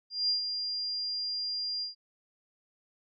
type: tone with ADSR envelope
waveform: sine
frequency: 4800 Hz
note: D8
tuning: 37 cents sharp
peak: -24 dBFS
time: 0.1-1.95 s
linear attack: 190 ms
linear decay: 120 ms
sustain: -7 dB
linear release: 130 ms
effects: none

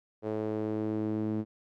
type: tone with band-pass filter sweep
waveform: sawtooth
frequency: 108 Hz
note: A2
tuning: 32 cents flat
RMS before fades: -32 dBFS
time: 0.22-1.45 s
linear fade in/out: 50 ms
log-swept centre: 460 to 270 Hz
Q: 2.4
effects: none

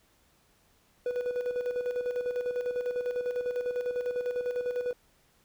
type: tone with tremolo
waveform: triangle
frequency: 492.1 Hz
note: B4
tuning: 6 cents flat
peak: -25 dBFS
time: 1.06-4.93 s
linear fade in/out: 2 ms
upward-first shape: square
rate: 10 Hz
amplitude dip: 55%
effects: pink hiss -66 dBFS RMS until 5.44 s

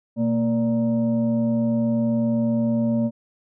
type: tone with frequency modulation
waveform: sine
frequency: 229.8 Hz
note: A#3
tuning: 25 cents flat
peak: -18 dBFS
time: 0.16-3.11 s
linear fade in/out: 50 ms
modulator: 352 Hz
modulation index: 0.64
effects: none

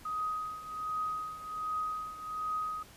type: tone with tremolo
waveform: sine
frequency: 1255 Hz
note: D#6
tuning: 15 cents sharp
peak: -30 dBFS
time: 0.05-2.83 s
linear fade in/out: 5 ms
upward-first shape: triangle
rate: 1.3 Hz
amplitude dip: 80%
effects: pink hiss -55 dBFS RMS until 2.96 s + resampled to 32000 Hz

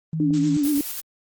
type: tone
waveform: sine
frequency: 159.3 Hz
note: D#3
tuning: 41 cents sharp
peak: -23 dBFS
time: 0.13-0.57 s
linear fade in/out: 2 ms
type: tone with vibrato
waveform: sine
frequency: 291.2 Hz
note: D4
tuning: 15 cents flat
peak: -18 dBFS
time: 0.2-0.81 s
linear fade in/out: 2 ms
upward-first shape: sine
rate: 8.5 Hz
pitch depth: 65 cents each way
type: clicks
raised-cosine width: 2 ms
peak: -26 / -31 / -27 dBFS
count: 3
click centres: 0.307 / 0.656 / 0.776 s
type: noise with tremolo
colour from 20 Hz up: blue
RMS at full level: -30 dBFS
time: 0.33-1.01 s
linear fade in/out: 10 ms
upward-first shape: square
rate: 9.4 Hz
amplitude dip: 30%
effects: Opus 24 kbps

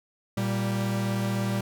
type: tone pair together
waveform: 45% pulse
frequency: 116.2 / 195.94 Hz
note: A#2 / G3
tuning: -5 / -1 cents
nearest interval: major sixth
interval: 904 cents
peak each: -28 dBFS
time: 0.37-1.61 s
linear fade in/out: 5 ms
effects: none

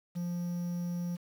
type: tone with quantisation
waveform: triangle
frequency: 174.61 Hz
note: F3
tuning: in tune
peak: -30 dBFS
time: 0.15-1.17 s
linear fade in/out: 20 ms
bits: 9
effects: none

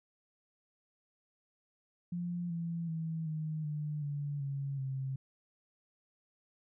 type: tone with pitch steps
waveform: sine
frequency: 174.61 / 168.08 / 161.79 / 155.74 / 149.91 / 144.31 / 138.91 / 133.71 Hz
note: F3 / E3 / E3 / D#3 / D3 / D3 / C#3 / C3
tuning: 0 / +34 / -32 / +2 / +36 / -30 / +4 / +38 cents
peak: -34 dBFS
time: 2.12-5.16 s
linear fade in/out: 5 ms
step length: 380 ms
effects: none

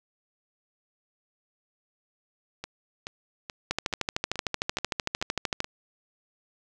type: two click trains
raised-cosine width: 0.2 ms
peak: -18 / -9 dBFS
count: 8 / 26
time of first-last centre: 2.64-5.644 / 3.71-5.604 s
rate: 2.33 / 13.2 Hz
effects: none

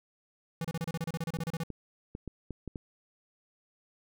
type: tone bursts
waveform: square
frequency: 164.81 Hz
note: E3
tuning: in tune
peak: -32 dBFS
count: 16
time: 0.61-1.635 s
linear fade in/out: 2 ms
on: 35 ms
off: 31 ms
type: clicks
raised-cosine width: 3 ms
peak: -25 dBFS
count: 7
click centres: 1.388 / 1.703 / 2.151 / 2.277 / 2.507 / 2.677 / 2.758 s
effects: none

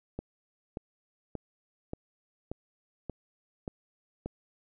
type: click train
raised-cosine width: 2 ms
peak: -22 dBFS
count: 8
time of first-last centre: 0.19-4.26 s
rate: 1.72 Hz
effects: none

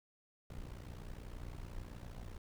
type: noise with amplitude modulation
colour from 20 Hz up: brown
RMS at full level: -44 dBFS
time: 0.5-2.38 s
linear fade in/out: 2 ms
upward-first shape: sine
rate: 60.2 Hz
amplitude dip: 80%
effects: none

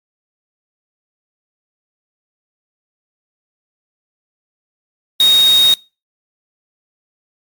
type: tone in noise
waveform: sine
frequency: 3738 Hz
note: A#7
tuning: 4 cents sharp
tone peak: -7 dBFS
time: 5.2-5.74 s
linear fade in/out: 2 ms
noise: white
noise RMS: -22 dBFS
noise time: 5.2-5.74 s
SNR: +12 dB
effects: noise-tail reverb RT60 0.3 s tail -24 dB re dry + MP3 96 kbps

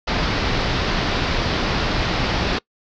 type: low-pass noise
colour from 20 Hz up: pink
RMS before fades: -21 dBFS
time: 0.07-2.59 s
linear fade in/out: 10 ms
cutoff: 5200 Hz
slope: 48 dB/octave
effects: noise-tail reverb RT60 0.1 s tail -24 dB re dry

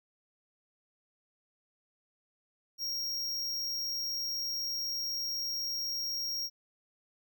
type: tone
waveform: square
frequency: 5588 Hz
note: F8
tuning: in tune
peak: -33 dBFS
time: 2.78-6.5 s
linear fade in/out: 50 ms
effects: none

